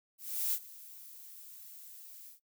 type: noise with ADSR envelope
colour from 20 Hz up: violet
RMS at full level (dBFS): -31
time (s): 0.18-2.4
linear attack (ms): 350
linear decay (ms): 58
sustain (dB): -20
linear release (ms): 120
effects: noise-tail reverb RT60 0.1 s tail -18 dB re dry